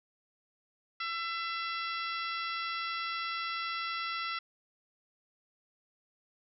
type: harmonic tone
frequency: 671 Hz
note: E5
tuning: 31 cents sharp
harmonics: 2 / 3 / 4 / 5 / 6 / 7 / 8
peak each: -36 / -40 / -42 / -44 / -46 / -47 / -48 dBFS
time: 1-4.39 s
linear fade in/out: 5 ms
effects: none